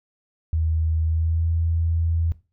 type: tone with pitch glide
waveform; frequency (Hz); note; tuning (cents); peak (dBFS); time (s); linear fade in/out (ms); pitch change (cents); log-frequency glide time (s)
sine; 80 to 82.68; D#2 to E2; +49 to +6; -19; 0.53-2.32; 0; +57; 1.04-1.48
effects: noise-tail reverb RT60 0.3 s tail -18 dB re dry